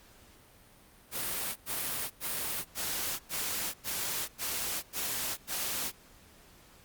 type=noise bursts; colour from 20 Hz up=white; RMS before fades=-34 dBFS; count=9; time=1.11-5.92 s; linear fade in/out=50 ms; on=450 ms; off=95 ms; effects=pink hiss -58 dBFS RMS until 6.84 s + Opus 48 kbps